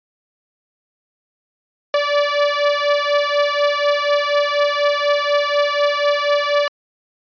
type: beating tone pair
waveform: sawtooth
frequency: 578 / 582.1 Hz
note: D5 / D5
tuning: -28 / -15 cents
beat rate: 4.1 Hz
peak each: -14 dBFS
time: 1.94-6.68 s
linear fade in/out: 2 ms
effects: resampled to 11025 Hz